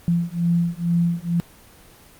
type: beating tone pair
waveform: sine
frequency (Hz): 170 / 172.2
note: F3 / F3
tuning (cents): -46 / -24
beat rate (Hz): 2.2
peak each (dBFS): -21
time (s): 0.08-1.4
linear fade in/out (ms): 0
effects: pink hiss -48 dBFS RMS until 2.19 s + Opus 24 kbps